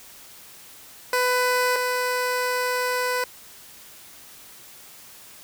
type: tone pair in turn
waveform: 15% pulse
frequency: 499.1 / 499.1 Hz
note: B4 / B4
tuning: +18 / +18 cents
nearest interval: unison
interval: 0 cents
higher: neither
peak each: -13 / -16 dBFS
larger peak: first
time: 1.13-1.76 / 1.76-3.24 s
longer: second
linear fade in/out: 2 ms
effects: white hiss -46 dBFS RMS until 5.43 s